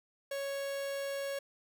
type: tone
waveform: 45% pulse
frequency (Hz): 554.4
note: C#5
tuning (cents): 0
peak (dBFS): -35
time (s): 0.31-1.39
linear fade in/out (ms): 5
effects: none